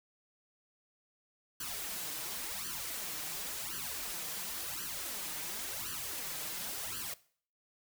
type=noise with flanger; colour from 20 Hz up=white; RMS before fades=-40 dBFS; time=1.6-7.14 s; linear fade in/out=5 ms; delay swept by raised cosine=0.66 to 6.56 ms; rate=0.93 Hz; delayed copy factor=+0.95; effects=noise-tail reverb RT60 0.5 s tail -19 dB re dry